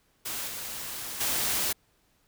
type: noise with level steps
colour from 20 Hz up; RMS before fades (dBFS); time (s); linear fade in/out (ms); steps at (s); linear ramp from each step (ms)
white; -34 / -37 / -28; 0.25-1.73; 10; 0.47 / 1.2; 10
effects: pink hiss -68 dBFS RMS until 2.27 s